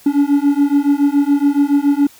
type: beating tone pair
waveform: triangle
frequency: 281.6 / 288.7 Hz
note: C#4 / D4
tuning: +27 / -30 cents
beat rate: 7.1 Hz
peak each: -12 dBFS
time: 0.06-2.07 s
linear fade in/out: 5 ms
effects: white hiss -45 dBFS RMS until 2.19 s